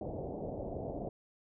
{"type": "low-pass noise", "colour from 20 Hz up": "white", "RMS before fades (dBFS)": -40, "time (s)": [0.01, 1.09], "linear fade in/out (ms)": 2, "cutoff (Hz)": 700, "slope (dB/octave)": 48, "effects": []}